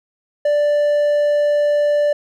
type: tone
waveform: triangle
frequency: 587.3 Hz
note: D5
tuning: in tune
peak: -11 dBFS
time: 0.45-2.13 s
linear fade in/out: 5 ms
effects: none